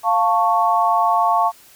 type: chord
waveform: sine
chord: F augmented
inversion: none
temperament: equal with one note detuned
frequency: 698.5 / 888.7 / 1108.7 Hz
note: F5 / A5 / C#6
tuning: 0 / +17 / 0 cents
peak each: -18 dBFS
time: 0.03-1.52 s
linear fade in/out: 50 ms
effects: white hiss -48 dBFS RMS until 1.75 s